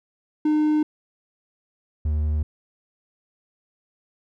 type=tone pair in turn; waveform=triangle; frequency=304.4 / 75.93 Hz; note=D#4 / D#2; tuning=-38 / -42 cents; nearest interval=2 octaves; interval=2404 cents; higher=first; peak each=-15 / -18 dBFS; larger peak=first; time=0.45-0.83 / 2.05-2.43 s; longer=neither; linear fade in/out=5 ms; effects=none